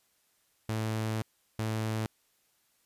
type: tone bursts at uneven times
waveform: sawtooth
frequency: 110 Hz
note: A2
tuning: in tune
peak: -26 dBFS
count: 2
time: 0.69-1.22 / 1.59-2.06 s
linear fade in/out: 0 ms
effects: white hiss -71 dBFS RMS until 2.85 s + resampled to 32000 Hz